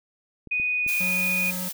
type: clicks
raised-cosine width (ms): 3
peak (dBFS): -28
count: 3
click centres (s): 0.473 / 0.599 / 0.864
type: tone with pitch glide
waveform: sine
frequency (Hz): 2484 to 2463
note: D#7 to D#7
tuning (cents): -3 to -18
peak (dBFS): -22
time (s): 0.51-1.51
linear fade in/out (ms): 10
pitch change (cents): -15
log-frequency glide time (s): 0.73-1.02
type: noise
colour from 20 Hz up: blue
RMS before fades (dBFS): -32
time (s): 0.87-1.73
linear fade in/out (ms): 20
type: tone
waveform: square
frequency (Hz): 183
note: F#3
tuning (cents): -19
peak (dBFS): -32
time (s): 1-1.69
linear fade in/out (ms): 10
effects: none